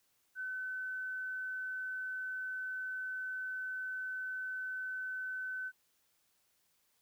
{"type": "tone", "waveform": "sine", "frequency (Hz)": 1517, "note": "F#6", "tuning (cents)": 43, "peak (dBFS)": -37, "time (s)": [0.35, 5.72], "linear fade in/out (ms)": 50, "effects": ["white hiss -75 dBFS RMS until 7.01 s"]}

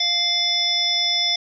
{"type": "harmonic tone with a mistuned harmonic", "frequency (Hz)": 699, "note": "F5", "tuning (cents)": 1, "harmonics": [1, 3, 5, 7, 8], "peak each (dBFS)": [-32, -28, -20, -23, -30], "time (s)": [0, 1.36], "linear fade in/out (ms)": 5, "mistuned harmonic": 7, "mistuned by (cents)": 90, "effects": []}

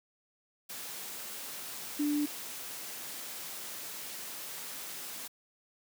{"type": "tone in noise", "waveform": "sine", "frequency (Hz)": 293.7, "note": "D4", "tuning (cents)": 0, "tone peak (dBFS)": -27, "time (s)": [1.99, 2.26], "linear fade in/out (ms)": 10, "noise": "white", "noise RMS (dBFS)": -42, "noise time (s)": [0.69, 5.28], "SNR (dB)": 12, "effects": ["high-pass 150 Hz 12 dB/octave"]}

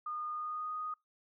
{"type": "tone with pitch glide", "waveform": "sine", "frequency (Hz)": [1222, 1241.9], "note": ["D#6", "D#6"], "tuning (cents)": [-32, -4], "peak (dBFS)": -36, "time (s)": [0.06, 0.94], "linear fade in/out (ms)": 5, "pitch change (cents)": 28, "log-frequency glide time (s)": [0.3, 0.73], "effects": ["noise-tail reverb RT60 0.2 s tail -25 dB re dry"]}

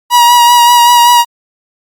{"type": "tone with vibrato", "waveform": "45% pulse", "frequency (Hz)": 960, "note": "B5", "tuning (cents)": -49, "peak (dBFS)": -3, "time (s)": [0.1, 1.25], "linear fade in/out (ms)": 50, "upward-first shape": "sine", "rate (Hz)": 5.2, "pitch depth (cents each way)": 22, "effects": ["Opus 48 kbps"]}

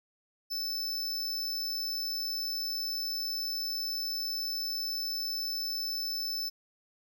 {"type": "tone", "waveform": "square", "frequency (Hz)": 5274, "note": "E8", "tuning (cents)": 0, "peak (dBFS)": -32, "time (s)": [0.5, 6.5], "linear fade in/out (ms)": 20, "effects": []}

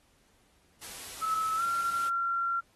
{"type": "noise", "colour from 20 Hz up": "white", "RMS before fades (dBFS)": -43, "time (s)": [0.81, 2.1], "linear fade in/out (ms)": 20}
{"type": "tone with pitch glide", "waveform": "sine", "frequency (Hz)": [1300, 1371.7], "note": ["E6", "F6"], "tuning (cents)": [-24, -32], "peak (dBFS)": -27, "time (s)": [1.21, 2.61], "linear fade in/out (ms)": 20, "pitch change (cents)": 92, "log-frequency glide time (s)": [1.56, 1.62]}
{"effects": ["pink hiss -67 dBFS RMS until 2.75 s", "AAC 32 kbps"]}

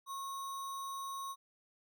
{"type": "tone with sample-and-hold", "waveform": "sine", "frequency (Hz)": 1090, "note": "C#6", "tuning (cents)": -29, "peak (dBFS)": -39, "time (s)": [0.06, 1.36], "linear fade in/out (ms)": 50, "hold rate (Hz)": 4900, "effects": []}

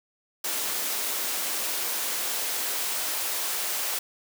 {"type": "noise with high-pass filter sweep", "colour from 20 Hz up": "white", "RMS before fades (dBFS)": -29, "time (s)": [0.44, 3.99], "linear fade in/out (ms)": 5, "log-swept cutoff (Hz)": [290, 480], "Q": 0.9, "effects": []}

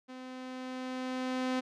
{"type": "tone with level ramp", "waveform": "sawtooth", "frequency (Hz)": 256.5, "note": "C4", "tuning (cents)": -34, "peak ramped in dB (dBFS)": [-40, -25], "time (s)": [0.08, 1.61], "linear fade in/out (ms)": 20, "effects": ["low-pass 5000 Hz 12 dB/octave"]}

